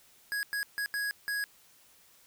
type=tone bursts at uneven times; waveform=square; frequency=1661.2 Hz; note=G#6; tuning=in tune; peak=-31 dBFS; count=5; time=0.32-0.43 / 0.53-0.63 / 0.78-0.86 / 0.94-1.11 / 1.28-1.44 s; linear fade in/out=0 ms; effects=white hiss -61 dBFS RMS until 2.26 s